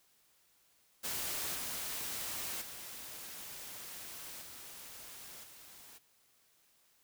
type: noise with level steps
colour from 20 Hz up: white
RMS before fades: -38 / -40 / -47 / -50 / -55 dBFS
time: 1.03-5.99 s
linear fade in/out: 20 ms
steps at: 1.54 / 2.61 / 4.41 / 5.43 s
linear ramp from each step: 10 ms
effects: white hiss -70 dBFS RMS until 7.03 s